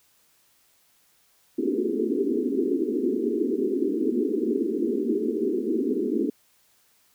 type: band-pass noise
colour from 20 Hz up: white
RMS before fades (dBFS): -25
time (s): 1.58-6.3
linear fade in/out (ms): 5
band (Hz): 220 to 430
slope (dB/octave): 96
effects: white hiss -63 dBFS RMS until 7.14 s